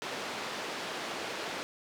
pink band-pass noise, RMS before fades -38 dBFS, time 0.02-1.63 s, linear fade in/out 0 ms, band 340 to 4700 Hz, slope 12 dB/octave, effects none

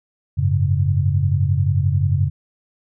sine chord, F# suspended second, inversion none, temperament equal, 92.5 / 103.83 / 138.59 Hz, F#2 / G#2 / C#3, 0 / 0 / 0 cents, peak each -18 / -21 / -19 dBFS, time 0.37-2.3 s, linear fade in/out 20 ms, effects none

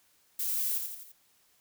violet noise with echo, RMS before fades -32 dBFS, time 0.39-0.78 s, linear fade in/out 5 ms, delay 85 ms, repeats 4, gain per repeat -5 dB, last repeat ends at 1.12 s, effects white hiss -67 dBFS RMS until 1.6 s

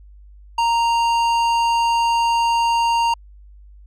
sine tone with tanh clipping, 930 Hz, A#5, 4 cents flat, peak -17 dBFS, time 0.58-3.14 s, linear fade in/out 5 ms, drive 14 dB, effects added 50 Hz sine -41 dBFS peak until 3.86 s

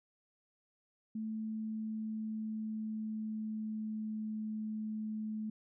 sine tone with pitch glide, 219 to 216.1 Hz, A3 to A3, -8 to -31 cents, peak -36 dBFS, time 1.15-5.5 s, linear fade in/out 5 ms, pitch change -23 cents, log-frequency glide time 1.28-4.38 s, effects none

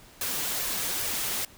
white noise with flanger, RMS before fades -30 dBFS, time 0.21-1.45 s, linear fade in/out 2 ms, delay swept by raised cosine 1.7 to 6.8 ms, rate 2.4 Hz, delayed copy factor +0.5, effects pink hiss -52 dBFS RMS until 1.57 s

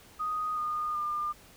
sine tone with pitch steps, 1244.5 / 1223.1 / 1202.1 Hz, D#6 / D#6 / D6, 0 / -30 / +40 cents, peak -29 dBFS, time 0.19-1.33 s, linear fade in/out 20 ms, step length 380 ms, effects pink hiss -55 dBFS RMS until 1.56 s

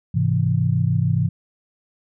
sine chord, Ab augmented, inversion none, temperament equal, 103.83 / 130.81 / 164.81 Hz, Ab2 / C3 / E3, 0 / 0 / 0 cents, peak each -21 / -20 / -21 dBFS, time 0.14-1.29 s, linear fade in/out 10 ms, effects none

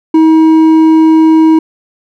sine tone with hard clipping, 318.9 Hz, D#4, 43 cents sharp, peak -4 dBFS, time 0.14-1.59 s, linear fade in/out 5 ms, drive 5 dB, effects none

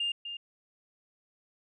sine tone with echo, 2810 Hz, F7, 10 cents sharp, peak -27 dBFS, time 0-0.12 s, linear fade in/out 5 ms, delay 250 ms, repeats 1, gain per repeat -9 dB, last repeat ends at 0.37 s, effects tanh soft clip ceiling -24 dBFS

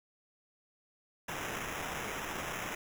white noise with sample-and-hold, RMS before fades -39 dBFS, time 1.28-2.75 s, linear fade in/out 5 ms, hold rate 4410 Hz, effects none

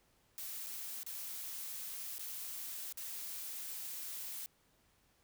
blue noise with dropouts, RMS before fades -44 dBFS, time 0.38-4.46 s, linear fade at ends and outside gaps 0 ms, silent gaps 0.663-0.668 / 1.032-1.064 / 2.182-2.194 / 2.925-2.973 s, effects pink hiss -72 dBFS RMS until 5.23 s

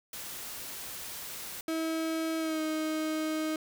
white noise, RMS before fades -41 dBFS, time 0.13-1.61 s, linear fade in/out 2 ms
35% pulse tone with pitch glide, 322.6 to 312.7 Hz, E4 to D#4, -37 to +9 cents, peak -28 dBFS, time 1.68-3.56 s, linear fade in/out 2 ms, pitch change -54 cents, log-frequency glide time 2.39-2.61 s
effects none

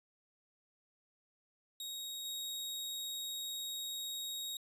sawtooth tone with level steps, 3771 Hz, A#7, 19 cents sharp, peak -38 / -36 dBFS, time 1.8-4.57 s, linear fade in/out 2 ms, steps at 2.25 s, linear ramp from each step 5 ms, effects resampled to 32000 Hz

